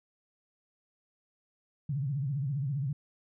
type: tone with vibrato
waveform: sine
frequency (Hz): 138.59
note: C#3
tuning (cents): 0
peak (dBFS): -29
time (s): 1.89-2.93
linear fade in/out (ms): 5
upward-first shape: triangle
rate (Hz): 15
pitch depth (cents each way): 200
effects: none